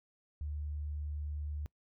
sine tone, 74.2 Hz, D2, 18 cents sharp, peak -36 dBFS, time 0.41-1.66 s, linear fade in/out 0 ms, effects noise-tail reverb RT60 0.1 s tail -24 dB re dry

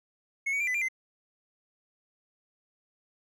triangle tone with pitch steps, 2186 / 2252 / 2370 / 2004 / 2383 / 2065 Hz, C#7 / C#7 / D7 / B6 / D7 / C7, -25 / +27 / +15 / +25 / +25 / -23 cents, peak -25 dBFS, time 0.46-0.886 s, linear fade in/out 10 ms, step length 71 ms, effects none

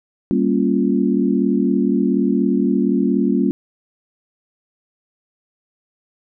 sine chord, G half-diminished seventh, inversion none, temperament equal, 196 / 233.1 / 277.2 / 349.2 Hz, G3 / Bb3 / Db4 / F4, 0 / 0 / 0 / 0 cents, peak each -19 / -19 / -19 / -22 dBFS, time 0.31-3.51 s, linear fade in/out 0 ms, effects none

